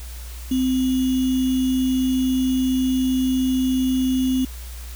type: tone with sample-and-hold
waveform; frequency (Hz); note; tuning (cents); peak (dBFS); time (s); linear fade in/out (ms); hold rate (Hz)
sine; 258.7; C4; -19; -17; 0.51-4.45; 5; 3150
effects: added 60 Hz sine -32 dBFS peak until 4.95 s + white hiss -42 dBFS RMS until 4.95 s

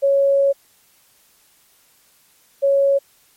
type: tone pair in turn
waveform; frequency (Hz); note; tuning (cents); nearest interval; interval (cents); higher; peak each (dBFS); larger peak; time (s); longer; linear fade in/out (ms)
sine; 554.4 / 554.4; C#5 / C#5; 0 / 0; unison; 0; neither; -12; neither; 0.02-0.53 / 2.62-2.99; first; 20
effects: white hiss -56 dBFS RMS until 3.36 s + MP3 64 kbps

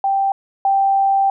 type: tone pair in turn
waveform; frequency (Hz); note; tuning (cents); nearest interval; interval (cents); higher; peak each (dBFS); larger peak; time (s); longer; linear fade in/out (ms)
sine; 784 / 784; G5 / G5; 0 / 0; unison; 0; neither; -14 / -12; second; 0.04-0.32 / 0.65-1.3; second; 2
effects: none

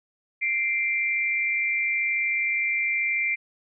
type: tone pair together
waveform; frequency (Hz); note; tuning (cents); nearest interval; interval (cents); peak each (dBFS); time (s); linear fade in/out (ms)
sine; 2093 / 2354; C7 / D7; 0 / +3; major second; 203; -25; 0.41-3.36; 20
effects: none

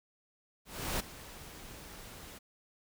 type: noise with ADSR envelope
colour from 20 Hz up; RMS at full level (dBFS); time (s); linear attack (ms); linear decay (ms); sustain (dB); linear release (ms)
pink; -33; 0.65-2.39; 350; 8; -16; 16
effects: none

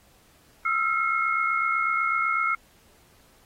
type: tone cluster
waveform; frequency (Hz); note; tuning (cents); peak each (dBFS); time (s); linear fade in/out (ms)
sine; 1293 / 1361 / 2165; E6 / F6 / C#7; -34 / -45 / -41; -28 / -25 / -26; 0.65-2.55; 5
effects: pink hiss -59 dBFS RMS until 3.45 s + AAC 48 kbps

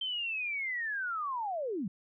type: linear sweep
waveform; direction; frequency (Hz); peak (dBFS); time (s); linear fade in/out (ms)
sine; down; 3136 to 164.81; -32; 0.01-1.88; 5
effects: none

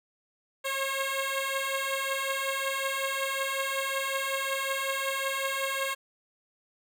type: beating tone pair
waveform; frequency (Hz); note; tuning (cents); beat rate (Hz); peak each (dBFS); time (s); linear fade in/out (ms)
10% pulse; 538 / 543.4; C5 / C#5; +48 / -35; 5.4; -25 / -22; 0.64-5.95; 20
effects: none

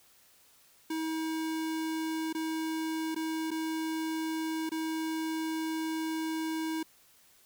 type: tone with dropouts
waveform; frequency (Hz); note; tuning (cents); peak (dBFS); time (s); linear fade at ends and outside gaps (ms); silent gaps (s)
square; 319.5; D#4; +46; -32; 0.9-6.83; 5; 2.328-2.348 / 3.147-3.161 / 3.507-3.513 / 4.693-4.717
effects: white hiss -62 dBFS RMS until 7.45 s

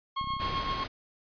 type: tone with tremolo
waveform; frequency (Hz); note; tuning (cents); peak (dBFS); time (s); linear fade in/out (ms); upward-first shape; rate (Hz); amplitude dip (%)
45% pulse; 1083; C#6; -41; -28; 0.16-0.84; 10; triangle; 7.8; 60
type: clicks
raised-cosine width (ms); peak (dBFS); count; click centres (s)
5; -30; 12; 0.213 / 0.243 / 0.273 / 0.305 / 0.337 / 0.367 / 0.401 / 0.431 / 0.463 / 0.494 / 0.524 / 0.557
type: noise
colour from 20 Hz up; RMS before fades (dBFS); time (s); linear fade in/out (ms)
pink; -36; 0.39-0.88; 20
effects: resampled to 11025 Hz

